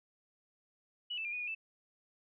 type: tone with pitch steps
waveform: sine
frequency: 2936 / 2641 / 2398 / 2470 / 2442 / 2641 Hz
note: F#7 / E7 / D7 / D#7 / D#7 / E7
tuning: -14 / +3 / +36 / -13 / -33 / +3 cents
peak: -36 dBFS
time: 1.1-1.55 s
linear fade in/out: 10 ms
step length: 75 ms
effects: none